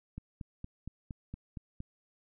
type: click train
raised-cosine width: 5 ms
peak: -28 dBFS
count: 8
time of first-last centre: 0.18-1.804 s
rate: 4.31 Hz
effects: none